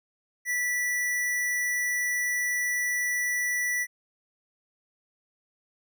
square tone, 1962 Hz, B6, 12 cents flat, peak -26 dBFS, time 0.45-3.87 s, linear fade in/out 50 ms, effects none

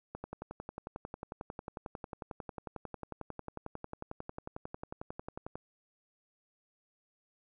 click train, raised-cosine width 1 ms, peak -26 dBFS, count 61, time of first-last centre 0.15-5.555 s, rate 11.1 Hz, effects none

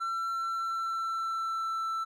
triangle tone with pitch glide, 1349 to 1329.7 Hz, E6 to E6, +40 to +15 cents, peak -28 dBFS, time 0-2.05 s, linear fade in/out 20 ms, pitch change -25 cents, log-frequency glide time 0.36-1.9 s, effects none

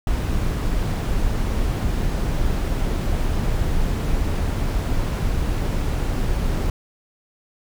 brown noise, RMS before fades -21 dBFS, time 0.07-6.7 s, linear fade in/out 2 ms, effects none

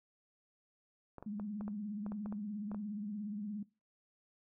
clicks, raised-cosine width 1 ms, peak -33 dBFS, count 11, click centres 1.183 / 1.226 / 1.398 / 1.61 / 1.68 / 2.064 / 2.12 / 2.26 / 2.325 / 2.716 / 2.746 s
sine tone with vibrato, 207.8 Hz, G#3, 1 cent sharp, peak -38 dBFS, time 1.26-3.63 s, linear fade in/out 5 ms, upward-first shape triangle, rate 17 Hz, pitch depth 91 cents each way
effects noise-tail reverb RT60 0.3 s tail -20 dB re dry

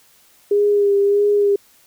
sine tone with vibrato, 405.9 Hz, G#4, 40 cents flat, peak -12 dBFS, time 0.51-1.56 s, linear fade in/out 5 ms, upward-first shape sine, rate 1.6 Hz, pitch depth 26 cents each way, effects white hiss -53 dBFS RMS until 1.86 s

